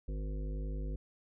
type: harmonic tone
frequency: 51.1 Hz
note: G#1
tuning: 27 cents flat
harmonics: 1 / 3 / 5 / 7 / 9 / 10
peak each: -35 / -45 / -49 / -52 / -54 / -55 dBFS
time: 0.08-0.96 s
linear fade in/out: 5 ms
effects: none